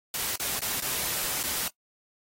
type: noise with dropouts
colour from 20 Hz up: white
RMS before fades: -30 dBFS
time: 0.14-1.68 s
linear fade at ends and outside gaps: 2 ms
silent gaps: 0.358-0.398 / 0.594-0.618 / 0.803-0.821 / 1.43-1.436 s
effects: noise-tail reverb RT60 0.1 s tail -21 dB re dry + AAC 48 kbps